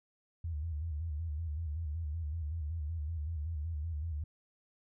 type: tone with vibrato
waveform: sine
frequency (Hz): 78.7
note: D#2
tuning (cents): +20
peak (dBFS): -34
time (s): 0.44-4.24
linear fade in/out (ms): 5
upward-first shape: square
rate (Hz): 5.3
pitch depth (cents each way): 100
effects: none